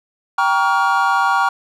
triangle chord, G half-diminished seventh, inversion none, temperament just, 784 / 940.8 / 1128.9 / 1411.2 Hz, G5 / Bb5 / Db6 / F6, 0 / +16 / +31 / +18 cents, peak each -17 dBFS, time 0.38-1.49 s, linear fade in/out 5 ms, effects none

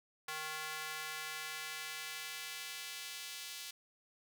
square tone with high-pass filter sweep, 155.56 Hz, D#3, in tune, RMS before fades -44 dBFS, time 0.28-3.71 s, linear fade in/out 5 ms, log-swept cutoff 1200 to 3400 Hz, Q 1, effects none

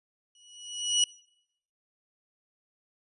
25% pulse tone with exponential growth, 2927 Hz, F#7, 19 cents flat, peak -16 dBFS, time 0.35-1.04 s, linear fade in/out 2 ms, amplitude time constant 150 ms, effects noise-tail reverb RT60 0.8 s tail -25 dB re dry + resampled to 24000 Hz

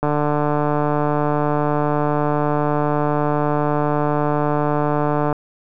click train, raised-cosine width 1 ms, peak -6 dBFS, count 785, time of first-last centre 0.03-5.327 s, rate 148 Hz, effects none

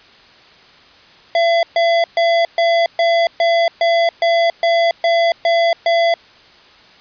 square tone bursts, 675 Hz, E5, 41 cents sharp, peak -12 dBFS, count 12, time 1.35-6.14 s, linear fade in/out 2 ms, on 280 ms, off 130 ms, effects white hiss -45 dBFS RMS until 7 s + resampled to 11025 Hz

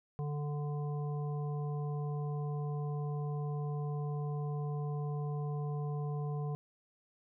harmonic tone, 146.83 Hz, D3, in tune, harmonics 1 / 3 / 5 / 7, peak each -34 / -44 / -48 / -51 dBFS, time 0.19-6.55 s, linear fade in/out 0 ms, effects none

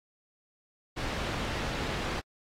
pink low-pass noise, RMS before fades -34 dBFS, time 0.96-2.21 s, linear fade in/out 20 ms, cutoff 3900 Hz, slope 12 dB/octave, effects AAC 48 kbps

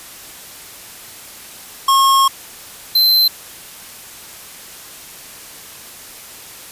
square tone pair in turn, 1084 / 4093 Hz, C#6 / C8, -39 / -39 cents, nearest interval octave + major seventh, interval 2300 cents, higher second, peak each -10 dBFS, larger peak neither, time 1.88-2.28 / 2.95-3.28 s, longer first, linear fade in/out 5 ms, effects white hiss -36 dBFS RMS until 6.71 s + resampled to 32000 Hz

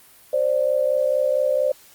sine tone pair together, 525.6 / 590 Hz, C5 / D5, +8 / +8 cents, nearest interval major second, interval 200 cents, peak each -20 dBFS, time 0.33-1.72 s, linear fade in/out 5 ms, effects white hiss -50 dBFS RMS until 1.94 s + Opus 32 kbps

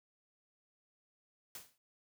white noise with exponential decay, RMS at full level -44 dBFS, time 1.55-1.78 s, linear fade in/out 1 ms, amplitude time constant 49 ms, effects none

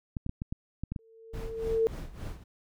clicks, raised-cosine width 5 ms, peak -21 dBFS, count 8, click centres 0.168 / 0.264 / 0.294 / 0.419 / 0.525 / 0.836 / 0.92 / 0.962 s
sine tone with exponential growth, 449.9 Hz, A4, 39 cents sharp, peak -20 dBFS, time 0.99-1.87 s, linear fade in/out 0 ms, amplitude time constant 190 ms
brown noise with tremolo, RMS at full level -36 dBFS, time 1.33-2.44 s, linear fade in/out 10 ms, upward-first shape sine, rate 3.5 Hz, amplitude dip 80%
effects none

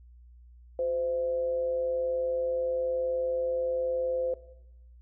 sine tone with amplitude modulation, 515 Hz, C5, 28 cents flat, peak -24 dBFS, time 0.79-4.34 s, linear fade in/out 2 ms, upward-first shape sine, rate 151 Hz, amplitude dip 45%, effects noise-tail reverb RT60 0.9 s tail -17 dB re dry + added 60 Hz sine -50 dBFS peak until 5.01 s

